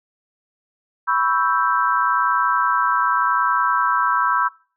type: chord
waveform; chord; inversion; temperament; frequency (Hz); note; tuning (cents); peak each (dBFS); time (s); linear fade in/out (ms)
sine; C# half-diminished seventh; third; equal; 987.8 / 1108.7 / 1318.5 / 1568; B5 / C#6 / E6 / G6; 0 / 0 / 0 / 0; -21 / -22 / -20 / -23; 1.07-4.49; 20
effects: noise-tail reverb RT60 0.4 s tail -23 dB re dry